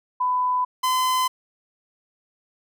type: tone pair in turn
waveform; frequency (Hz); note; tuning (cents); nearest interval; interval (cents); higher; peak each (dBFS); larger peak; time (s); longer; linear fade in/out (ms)
sine / 45% pulse; 1000 / 1021.6; B5 / C6; +21 / -42; unison; 37; second; -19; neither; 0.2-0.65 / 0.83-1.28; neither; 10
effects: none